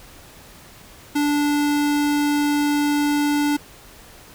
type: tone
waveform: square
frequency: 292 Hz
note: D4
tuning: 10 cents flat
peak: -18 dBFS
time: 1.15-3.57 s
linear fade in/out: 10 ms
effects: pink hiss -45 dBFS RMS until 4.34 s